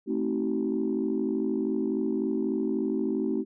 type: chord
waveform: sine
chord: A diminished seventh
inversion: none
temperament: just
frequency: 220 / 264 / 316.8 / 380.2 Hz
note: A3 / C4 / Eb4 / Gb4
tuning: 0 / +16 / +31 / +47 cents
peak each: -30 dBFS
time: 0.06-3.45 s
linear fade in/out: 50 ms
effects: tanh soft clip ceiling -17 dBFS